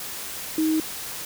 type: tone in noise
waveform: sine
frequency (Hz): 315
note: D#4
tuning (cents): +21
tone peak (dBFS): -19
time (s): 0.58-0.8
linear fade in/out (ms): 2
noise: white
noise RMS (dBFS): -34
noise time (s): 0-1.25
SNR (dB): +12
effects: none